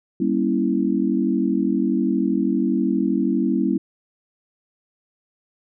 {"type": "chord", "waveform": "sine", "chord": "G diminished seventh", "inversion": "none", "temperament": "equal with one note detuned", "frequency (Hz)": [196, 237.3, 277.2, 329.6], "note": ["G3", "Bb3", "Db4", "Fb4"], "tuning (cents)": [0, 31, 0, 0], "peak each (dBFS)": -23, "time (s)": [0.2, 3.78], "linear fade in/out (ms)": 5, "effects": []}